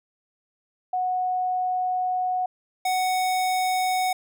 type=tone pair in turn; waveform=sine / square; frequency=735 / 742.3 Hz; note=F#5 / F#5; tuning=-12 / +5 cents; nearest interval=unison; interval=17 cents; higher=second; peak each=-22 / -22 dBFS; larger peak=neither; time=0.93-2.46 / 2.85-4.13 s; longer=first; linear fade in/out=5 ms; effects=none